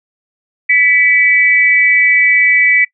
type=tone pair together; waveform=sine; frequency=1975.5 / 2291 Hz; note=B6 / D7; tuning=0 / -44 cents; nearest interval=minor third; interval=256 cents; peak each=-10 dBFS; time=0.69-2.85 s; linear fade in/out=10 ms; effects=noise-tail reverb RT60 0.1 s tail -21 dB re dry